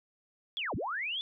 sine linear two-way sweep, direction down then up, 3520 to 58.27 to 3520 Hz, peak -32 dBFS, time 0.57-1.21 s, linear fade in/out 0 ms, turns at 0.75 s, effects none

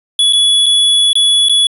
square tone with dropouts, 3399 Hz, G#7, 39 cents sharp, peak -8 dBFS, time 0.19-1.67 s, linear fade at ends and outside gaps 2 ms, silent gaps 0.326-0.332 / 0.66-0.664 / 1.131-1.154 / 1.486-1.495 s, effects resampled to 32000 Hz

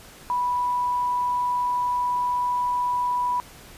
sine tone, 984 Hz, B5, 7 cents flat, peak -21 dBFS, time 0.3-3.4 s, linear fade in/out 0 ms, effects pink hiss -46 dBFS RMS until 3.77 s + resampled to 32000 Hz

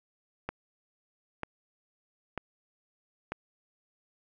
click train, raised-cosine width 0.5 ms, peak -18 dBFS, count 4, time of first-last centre 0.49-3.32 s, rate 1.06 Hz, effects none

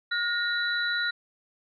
sine tone cluster, 1431 / 1857 / 3952 Hz, F6 / A#6 / B7, +42 / -7 / 0 cents, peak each -27 / -32 / -31 dBFS, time 0.11-1.11 s, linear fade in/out 10 ms, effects none

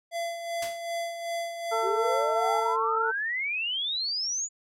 square tone with tremolo, 679 Hz, F5, 49 cents flat, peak -29 dBFS, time 0.11-2.77 s, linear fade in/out 50 ms, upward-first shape sine, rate 2.6 Hz, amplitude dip 55%
white noise with exponential decay, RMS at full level -32 dBFS, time 0.62-0.85 s, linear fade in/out 5 ms, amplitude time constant 48 ms
harmonic tone, 448 Hz, A4, 31 cents sharp, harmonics 1 / 2 / 3, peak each -30 / -30 / -30 dBFS, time 1.71-3.12 s, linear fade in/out 20 ms
sine exponential sweep, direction up, 366.6 to 7040 Hz, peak -27 dBFS, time 1.82-4.49 s, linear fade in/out 50 ms
effects low-pass 11000 Hz 12 dB/octave

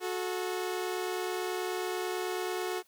sawtooth tone pair together, 365.7 / 434.9 Hz, F#4 / A4, -20 / -20 cents, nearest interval minor third, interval 300 cents, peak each -29 / -33 dBFS, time 0-2.83 s, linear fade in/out 50 ms, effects white hiss -67 dBFS RMS until 2.87 s

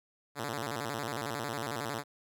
5% pulse tone with vibrato, 128 Hz, C3, 38 cents flat, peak -23 dBFS, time 0.35-2.04 s, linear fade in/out 50 ms, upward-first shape square, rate 11 Hz, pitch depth 210 cents each way, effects none

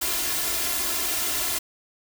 white noise with comb filter, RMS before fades -26 dBFS, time 0.01-1.59 s, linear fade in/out 10 ms, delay 2.9 ms, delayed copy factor +0.8, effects none

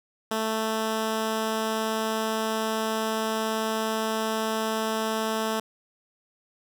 10% pulse tone, 220.6 Hz, A3, 5 cents sharp, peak -17 dBFS, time 0.31-5.6 s, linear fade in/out 5 ms, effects none

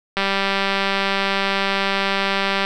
click train, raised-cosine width 0.3 ms, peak -4 dBFS, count 487, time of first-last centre 0.17-2.65 s, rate 196 Hz, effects none

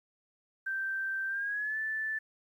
sine tone with pitch glide, 1564 to 1755.5 Hz, G6 to A6, -4 to -4 cents, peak -31 dBFS, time 0.66-2.19 s, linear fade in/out 10 ms, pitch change +200 cents, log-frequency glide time 1.28-1.78 s, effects 11-bit

